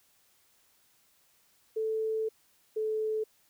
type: tone pair in turn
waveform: sine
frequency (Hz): 440 / 434.7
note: A4 / A4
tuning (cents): 0 / -21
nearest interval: unison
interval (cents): 21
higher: first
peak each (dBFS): -28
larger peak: neither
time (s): 1.76-2.29 / 2.76-3.24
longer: first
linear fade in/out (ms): 10
effects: white hiss -67 dBFS RMS until 3.49 s